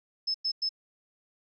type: tone bursts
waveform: sine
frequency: 5220 Hz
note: E8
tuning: 18 cents flat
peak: -26 dBFS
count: 3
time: 0.27-0.692 s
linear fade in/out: 10 ms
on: 74 ms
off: 100 ms
effects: none